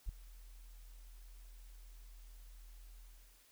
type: tone with ADSR envelope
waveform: sine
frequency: 41.29 Hz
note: E1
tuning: 4 cents sharp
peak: -32 dBFS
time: 0.06-3.46 s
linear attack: 30 ms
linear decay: 4 ms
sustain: -20 dB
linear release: 460 ms
effects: white hiss -67 dBFS RMS until 3.51 s